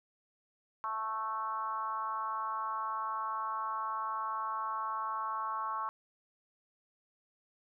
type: tone with frequency modulation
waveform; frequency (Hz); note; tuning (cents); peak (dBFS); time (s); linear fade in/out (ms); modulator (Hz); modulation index
sine; 1100; C#6; -14; -33; 0.84-5.89; 0; 221; 1
effects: none